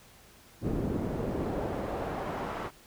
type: noise with band-pass filter sweep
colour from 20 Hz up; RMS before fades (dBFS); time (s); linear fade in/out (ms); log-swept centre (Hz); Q
brown; -33; 0.61-2.71; 50; 260 to 1100; 0.99
effects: pink hiss -56 dBFS RMS until 2.86 s